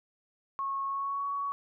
sine tone with pitch glide, 1095 to 1122.5 Hz, C#6 to C#6, -22 to +21 cents, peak -30 dBFS, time 0.59-1.52 s, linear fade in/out 0 ms, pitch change +43 cents, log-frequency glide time 0.85-1.26 s, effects none

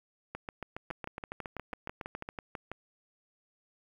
two click trains, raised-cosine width 0.5 ms, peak -23 / -23 dBFS, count 15 / 12, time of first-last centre 0.35-2.289 / 0.91-2.716 s, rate 7.22 / 6.09 Hz, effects 9-bit

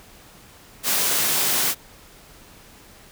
white high-pass noise, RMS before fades -21 dBFS, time 0.83-1.75 s, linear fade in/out 50 ms, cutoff 110 Hz, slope 48 dB/octave, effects pink hiss -48 dBFS RMS until 3.11 s

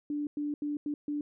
sine tone bursts at uneven times, 293.7 Hz, D4, in tune, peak -30 dBFS, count 5, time 0.1-0.27 / 0.37-0.54 / 0.62-0.77 / 0.86-0.94 / 1.08-1.21 s, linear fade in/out 2 ms, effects none

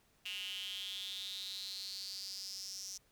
square tone with high-pass filter sweep, 96.7 Hz, G2, 23 cents flat, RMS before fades -44 dBFS, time 0.25-2.98 s, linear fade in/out 10 ms, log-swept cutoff 2800 to 5800 Hz, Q 8.2, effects pink hiss -71 dBFS RMS until 3.11 s

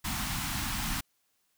pink band-stop noise, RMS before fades -33 dBFS, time 0.04-1.01 s, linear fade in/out 10 ms, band 300 to 740 Hz, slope 48 dB/octave, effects white hiss -74 dBFS RMS until 1.57 s

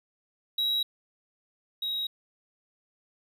triangle tone pair in turn, 3860 / 3813 Hz, B7 / A#7, -40 / +38 cents, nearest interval unison, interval 22 cents, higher first, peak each -23 / -27 dBFS, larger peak first, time 0.58-0.83 / 1.82-2.07 s, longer neither, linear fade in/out 5 ms, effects none

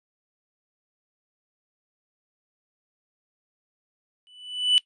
triangle tone with exponential growth, 2981 Hz, F#7, 12 cents sharp, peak -12 dBFS, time 4.27-4.78 s, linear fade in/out 0 ms, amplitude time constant 110 ms, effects noise-tail reverb RT60 0.1 s tail -20 dB re dry + resampled to 24000 Hz

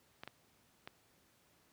clicks, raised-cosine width 0.3 ms, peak -29 dBFS, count 3, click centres 0.235 / 0.276 / 0.875 s, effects pink hiss -70 dBFS RMS until 1.72 s + high-pass 80 Hz 12 dB/octave

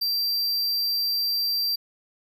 square tone, 4706 Hz, D8, 3 cents sharp, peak -23 dBFS, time 0.01-1.76 s, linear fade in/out 10 ms, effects none

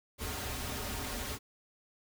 pink noise with comb filter, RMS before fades -38 dBFS, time 0.18-1.39 s, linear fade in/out 50 ms, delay 6 ms, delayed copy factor -1, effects none

